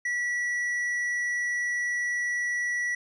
sine tone with tanh clipping, 1944 Hz, B6, 28 cents flat, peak -27 dBFS, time 0.05-2.95 s, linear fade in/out 5 ms, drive 6 dB, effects none

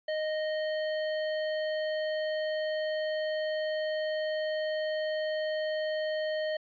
square tone, 620 Hz, D#5, 6 cents flat, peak -30 dBFS, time 0.08-6.57 s, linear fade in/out 5 ms, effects resampled to 11025 Hz

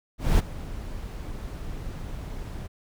brown noise with ADSR envelope, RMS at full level -17 dBFS, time 0.18-2.68 s, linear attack 210 ms, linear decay 17 ms, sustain -18 dB, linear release 24 ms, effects none

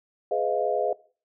sine chord, F half-diminished seventh, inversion first, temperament just, 419.1 / 502.9 / 628.6 / 698.5 Hz, Ab4 / Cb5 / Eb5 / F5, +16 / +31 / +18 / 0 cents, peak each -28 dBFS, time 0.31-0.93 s, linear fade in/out 5 ms, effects noise-tail reverb RT60 0.4 s tail -20 dB re dry

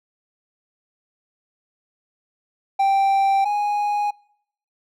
triangle tone pair in turn, 784 / 827 Hz, G5 / G#5, 0 / -8 cents, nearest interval minor second, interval 92 cents, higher second, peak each -13 / -17 dBFS, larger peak first, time 2.79-3.45 / 3.45-4.11 s, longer neither, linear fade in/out 10 ms, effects noise-tail reverb RT60 0.7 s tail -25 dB re dry

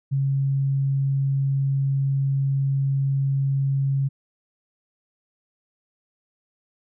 sine tone, 137 Hz, C#3, 20 cents flat, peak -19 dBFS, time 0.11-4.09 s, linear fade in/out 20 ms, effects none

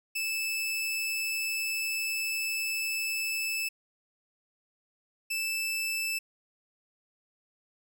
sawtooth tone pair in turn, 2626 / 2638 Hz, E7 / E7, -7 / +1 cents, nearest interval unison, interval 8 cents, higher second, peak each -26 dBFS, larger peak neither, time 0.15-3.69 / 5.3-6.19 s, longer first, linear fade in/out 10 ms, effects none

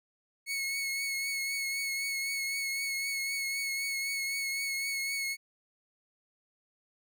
sawtooth tone with vibrato, 2197 Hz, C#7, 16 cents flat, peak -28 dBFS, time 0.46-5.37 s, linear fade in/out 50 ms, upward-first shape triangle, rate 3.9 Hz, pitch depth 29 cents each way, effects none

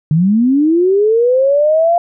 sine linear sweep, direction up, 146.83 to 698.5 Hz, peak -8 dBFS, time 0.11-1.98 s, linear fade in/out 2 ms, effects none

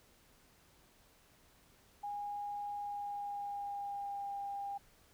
sine tone with pitch glide, 819 to 801.7 Hz, G#5 to G5, -24 to +39 cents, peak -38 dBFS, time 2.03-4.78 s, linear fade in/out 10 ms, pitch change -37 cents, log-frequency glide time 2.74-4.33 s, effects pink hiss -66 dBFS RMS until 5.13 s

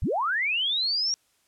sine linear sweep, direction up, 30.02 to 5680 Hz, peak -23 dBFS, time 0.02-1.14 s, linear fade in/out 0 ms, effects white hiss -67 dBFS RMS until 1.47 s + low-pass 11000 Hz 12 dB/octave

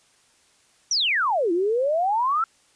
sine exponential two-way sweep, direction down then up, 6090 to 329.5 to 1365 Hz, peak -19 dBFS, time 0.91-2.44 s, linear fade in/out 2 ms, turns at 1.52 s, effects white hiss -60 dBFS RMS until 2.75 s + resampled to 22050 Hz

